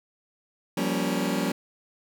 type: chord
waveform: sawtooth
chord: G half-diminished seventh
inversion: third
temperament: just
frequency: 176.4 / 196 / 235.2 / 282.2 Hz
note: F3 / G3 / Bb3 / Db4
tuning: +18 / 0 / +16 / +31 cents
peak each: -26 dBFS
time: 0.77-1.52 s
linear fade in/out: 5 ms
effects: none